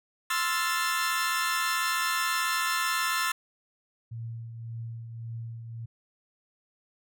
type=chord; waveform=sawtooth; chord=F major seventh; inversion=second; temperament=equal; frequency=1046.5 / 1318.5 / 1396.9 / 1760 Hz; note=C6 / E6 / F6 / A6; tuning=0 / 0 / 0 / 0 cents; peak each=-28 / -27 / -31 / -27 dBFS; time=0.3-3.32 s; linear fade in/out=5 ms
type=tone with tremolo; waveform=sine; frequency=115 Hz; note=A#2; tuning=23 cents flat; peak=-33 dBFS; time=4.11-5.86 s; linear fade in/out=10 ms; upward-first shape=triangle; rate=1.8 Hz; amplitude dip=50%
effects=none